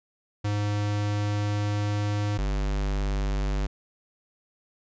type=tone pair in turn; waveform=square; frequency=103.5 / 49.47 Hz; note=G#2 / G1; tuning=-5 / +17 cents; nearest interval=octave + minor second; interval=1278 cents; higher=first; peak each=-25 dBFS; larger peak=neither; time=0.44-2.38 / 2.38-3.67 s; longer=first; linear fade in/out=10 ms; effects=resampled to 16000 Hz